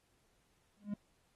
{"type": "tone with exponential growth", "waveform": "triangle", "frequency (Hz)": 205, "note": "G#3", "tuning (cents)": -22, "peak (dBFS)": -30, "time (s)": [0.77, 0.94], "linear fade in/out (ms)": 5, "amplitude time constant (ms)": 35, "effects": ["pink hiss -75 dBFS RMS until 1.35 s", "AAC 32 kbps"]}